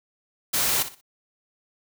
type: noise with echo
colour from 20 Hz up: white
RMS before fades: -23 dBFS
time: 0.53-0.83 s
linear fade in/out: 10 ms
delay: 61 ms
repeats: 3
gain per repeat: -12 dB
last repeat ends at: 1.013 s
effects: none